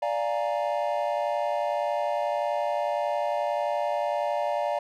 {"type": "chord", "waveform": "triangle", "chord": "Bb dominant seventh", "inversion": "first", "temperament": "equal", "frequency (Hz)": [587.3, 698.5, 830.6, 932.3], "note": ["D5", "F5", "Ab5", "Bb5"], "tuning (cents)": [0, 0, 0, 0], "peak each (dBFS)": [-26, -28, -31, -31], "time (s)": [0.02, 4.79], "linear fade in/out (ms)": 5, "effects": []}